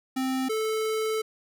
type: tone pair in turn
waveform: square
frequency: 261.6 / 437.7 Hz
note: C4 / A4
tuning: 0 / -9 cents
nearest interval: major sixth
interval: 891 cents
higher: second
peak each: -26 dBFS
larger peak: neither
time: 0.16-0.49 / 0.49-1.22 s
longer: second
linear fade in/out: 10 ms
effects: none